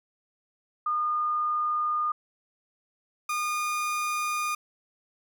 sine / 30% pulse tone pair in turn, 1219 / 1219 Hz, D#6 / D#6, -36 / -36 cents, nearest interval unison, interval 0 cents, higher neither, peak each -24 dBFS, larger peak neither, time 0.86-2.12 / 3.29-4.55 s, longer neither, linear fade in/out 5 ms, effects none

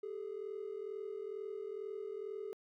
triangle ring-modulated tone, 415.3 Hz, G#4, in tune, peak -34 dBFS, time 0.03-2.53 s, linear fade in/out 0 ms, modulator 21.1 Hz, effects tanh soft clip ceiling -35 dBFS

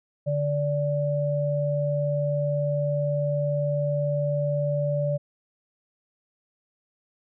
sine tone pair together, 145.5 / 582 Hz, D3 / D5, -16 / -16 cents, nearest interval 2 octaves, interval 2400 cents, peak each -25 dBFS, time 0.26-5.18 s, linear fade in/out 20 ms, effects none

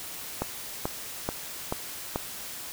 click train, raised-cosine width 1 ms, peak -13 dBFS, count 5, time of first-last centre 0.42-2.159 s, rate 2.3 Hz, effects white hiss -39 dBFS RMS until 2.72 s

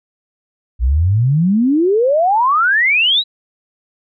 sine exponential sweep, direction up, 56.4 to 3992 Hz, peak -10 dBFS, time 0.79-3.24 s, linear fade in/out 50 ms, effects none

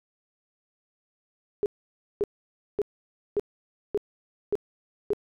sine tone bursts, 411.8 Hz, G#4, 15 cents flat, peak -21 dBFS, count 7, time 1.63-5.133 s, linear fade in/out 0 ms, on 29 ms, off 550 ms, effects none

